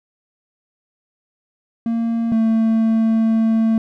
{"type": "tone pair in turn", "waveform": "triangle", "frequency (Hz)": [230, 223.8], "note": ["A#3", "A3"], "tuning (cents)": [-23, 30], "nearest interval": "unison", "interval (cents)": 47, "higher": "first", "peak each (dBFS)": [-15, -11], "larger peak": "second", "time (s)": [[1.86, 2.32], [2.32, 3.78]], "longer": "second", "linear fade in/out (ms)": 2, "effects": []}